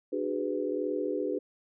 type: chord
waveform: sine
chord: G# half-diminished seventh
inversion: second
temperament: just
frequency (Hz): 299 / 373.8 / 415.3 / 498.4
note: D4 / F#4 / G#4 / B4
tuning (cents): +31 / +18 / 0 / +16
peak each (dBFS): -34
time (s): 0.12-1.39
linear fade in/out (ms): 10
effects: none